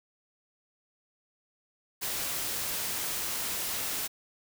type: noise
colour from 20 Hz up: white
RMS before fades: -33 dBFS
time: 2.01-4.08 s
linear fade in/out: 20 ms
effects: none